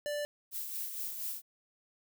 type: tone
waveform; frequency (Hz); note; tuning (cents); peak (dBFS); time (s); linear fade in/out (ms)
square; 587.3; D5; 0; -34; 0.06-0.25; 0
type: noise with tremolo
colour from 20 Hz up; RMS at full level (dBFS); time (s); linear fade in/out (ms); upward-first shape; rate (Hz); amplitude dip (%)
violet; -37; 0.51-1.42; 50; sine; 4.3; 45
effects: none